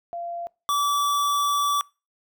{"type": "tone pair in turn", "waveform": ["sine", "square"], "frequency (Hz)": [688, 1153.8], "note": ["F5", "D6"], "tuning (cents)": [-26, -31], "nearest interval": "major sixth", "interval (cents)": 895, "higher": "second", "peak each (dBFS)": [-29, -21], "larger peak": "second", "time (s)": [[0.13, 0.47], [0.69, 1.81]], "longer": "second", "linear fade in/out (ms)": 0, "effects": ["noise-tail reverb RT60 0.3 s tail -25 dB re dry"]}